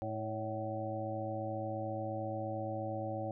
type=harmonic tone with a mistuned harmonic; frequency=108.6 Hz; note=A2; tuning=22 cents flat; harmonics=1 / 2 / 3 / 5 / 6 / 7; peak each=-41 / -47 / -43 / -40 / -48 / -42 dBFS; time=0.02-3.31 s; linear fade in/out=0 ms; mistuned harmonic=5; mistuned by=+45 cents; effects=none